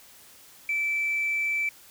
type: tone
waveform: sine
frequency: 2323 Hz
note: D7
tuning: 20 cents flat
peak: -23 dBFS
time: 0.69-1.69 s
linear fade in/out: 2 ms
effects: tanh soft clip ceiling -20 dBFS + white hiss -52 dBFS RMS until 1.9 s